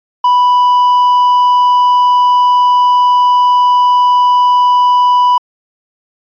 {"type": "tone", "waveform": "triangle", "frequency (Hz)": 987.8, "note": "B5", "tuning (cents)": 0, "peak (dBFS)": -4, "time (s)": [0.24, 5.38], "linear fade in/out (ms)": 5, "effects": ["resampled to 11025 Hz"]}